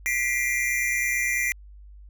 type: tone cluster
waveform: square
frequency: 1954 / 2083 / 2380 Hz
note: B6 / C7 / D7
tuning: -19 / -8 / +22 cents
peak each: -28 dBFS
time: 0.06-1.52 s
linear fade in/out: 0 ms
effects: added 50 Hz sine -43 dBFS peak until 2.09 s